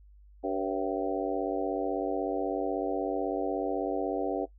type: harmonic tone with a mistuned harmonic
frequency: 96.2 Hz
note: G2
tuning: 32 cents flat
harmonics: 3 / 4 / 5 / 6 / 7 / 8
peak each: -33 / -34 / -35 / -36 / -36 / -37 dBFS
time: 0.43-4.46 s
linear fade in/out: 20 ms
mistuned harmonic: 6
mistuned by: -56 cents
effects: noise-tail reverb RT60 0.1 s tail -17 dB re dry + added 50 Hz sine -52 dBFS peak until 4.58 s